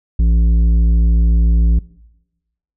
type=tone with tanh clipping; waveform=sine; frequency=56.7 Hz; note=A#1; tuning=47 cents flat; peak=-11 dBFS; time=0.19-1.79 s; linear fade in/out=5 ms; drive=9 dB; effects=noise-tail reverb RT60 1.0 s tail -21 dB re dry